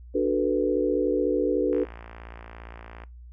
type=chord; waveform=sine; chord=B minor seventh; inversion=first; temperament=equal; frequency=293.7 / 370 / 440 / 493.9 Hz; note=D4 / F#4 / A4 / B4; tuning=0 / 0 / 0 / 0 cents; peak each=-26 dBFS; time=0.14-1.85 s; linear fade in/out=20 ms
type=click train; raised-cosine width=0.5 ms; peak=-27 dBFS; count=76; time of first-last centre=1.73-3.037 s; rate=57.4 Hz
effects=noise-tail reverb RT60 0.2 s tail -20 dB re dry + added 60 Hz sine -42 dBFS peak until 3.32 s